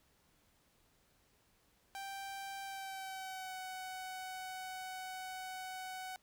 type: tone with pitch glide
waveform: sawtooth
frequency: 784 to 747.7 Hz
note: G5 to F#5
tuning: 0 to +18 cents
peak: -39 dBFS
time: 1.95-6.16 s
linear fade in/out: 0 ms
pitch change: -82 cents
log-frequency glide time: 2.63-3.56 s
effects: pink hiss -72 dBFS RMS until 6.22 s